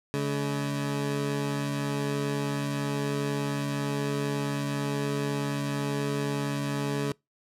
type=tone pair together; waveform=20% pulse; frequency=141.94 / 212.4 Hz; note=C#3 / G#3; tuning=+41 / +39 cents; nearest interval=perfect fifth; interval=698 cents; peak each=-23 / -30 dBFS; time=0.14-7.12 s; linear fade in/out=0 ms; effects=noise-tail reverb RT60 0.2 s tail -25 dB re dry + low-pass 12000 Hz 12 dB/octave